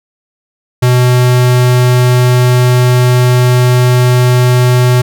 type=tone; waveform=square; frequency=124.6 Hz; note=B2; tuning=16 cents sharp; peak=-6 dBFS; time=0.82-5.02 s; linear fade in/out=10 ms; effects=none